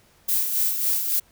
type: noise with tremolo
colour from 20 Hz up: violet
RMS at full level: -21 dBFS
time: 0.28-1.2 s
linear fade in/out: 10 ms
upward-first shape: sine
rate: 3.6 Hz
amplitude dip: 50%
effects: pink hiss -58 dBFS RMS until 1.31 s